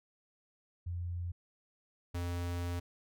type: tone pair in turn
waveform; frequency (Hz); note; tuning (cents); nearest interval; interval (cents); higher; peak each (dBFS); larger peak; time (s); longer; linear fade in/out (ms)
sine / square; 87.31 / 87.31; F2 / F2; 0 / 0; unison; 0; neither; -35 / -35; neither; 0.86-1.32 / 2.14-2.8; second; 10
effects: none